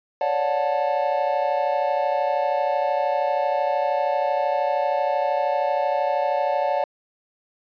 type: chord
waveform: triangle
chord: D major seventh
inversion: third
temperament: equal with one note detuned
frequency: 554.4 / 587.3 / 726 / 880 Hz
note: C#5 / D5 / F#5 / A5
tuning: 0 / 0 / -33 / 0 cents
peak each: -24 / -23 / -23 / -24 dBFS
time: 0.21-6.84 s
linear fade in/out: 2 ms
effects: resampled to 11025 Hz